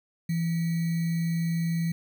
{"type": "tone with sample-and-hold", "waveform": "sine", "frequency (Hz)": 166.7, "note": "E3", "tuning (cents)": 20, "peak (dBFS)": -24, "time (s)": [0.29, 1.92], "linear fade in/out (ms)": 5, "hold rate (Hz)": 2100, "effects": []}